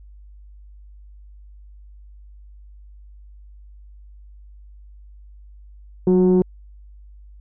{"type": "tone pair together", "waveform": "sine", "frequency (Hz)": [185, 365.1], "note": ["F#3", "F#4"], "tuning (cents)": [0, -23], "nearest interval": "octave", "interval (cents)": 1177, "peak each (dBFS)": -13, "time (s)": [6.07, 6.42], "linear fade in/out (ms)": 2, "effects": ["tanh soft clip ceiling -9 dBFS", "added 50 Hz sine -41 dBFS peak until 7.4 s"]}